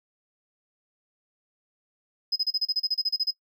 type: tone bursts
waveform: triangle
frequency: 5050 Hz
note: D#8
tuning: 25 cents sharp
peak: -18 dBFS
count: 14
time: 2.32-3.309 s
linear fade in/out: 10 ms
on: 40 ms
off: 33 ms
effects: noise-tail reverb RT60 0.1 s tail -20 dB re dry + tanh soft clip ceiling -20 dBFS